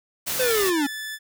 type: noise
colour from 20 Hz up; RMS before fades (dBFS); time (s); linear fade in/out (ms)
white; -27; 0.26-0.71; 20
type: linear sweep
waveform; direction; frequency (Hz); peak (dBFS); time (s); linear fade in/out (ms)
square; down; 523.3 to 270; -21; 0.39-0.87; 10
type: tone with pitch glide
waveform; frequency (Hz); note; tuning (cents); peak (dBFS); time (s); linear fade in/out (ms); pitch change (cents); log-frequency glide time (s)
sawtooth; 1760 to 1743.8; A6 to A6; 0 to -16; -27; 0.39-1.19; 50; -16; 0.81-0.9
effects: none